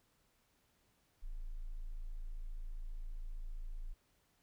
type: tone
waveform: sine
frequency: 27.51 Hz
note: A0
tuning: 1 cent sharp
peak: -39 dBFS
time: 1.22-3.94 s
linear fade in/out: 20 ms
effects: tanh soft clip ceiling -35 dBFS + pink hiss -75 dBFS RMS until 4.42 s